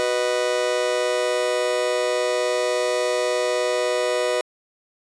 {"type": "chord", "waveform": "40% pulse", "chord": "B major", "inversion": "second", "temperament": "just", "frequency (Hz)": [370.4, 493.9, 617.4], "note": ["F#4", "B4", "D#5"], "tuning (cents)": [2, 0, -14], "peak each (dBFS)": [-27, -22, -23], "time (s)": [0, 4.41], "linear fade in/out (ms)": 0, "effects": ["resampled to 22050 Hz"]}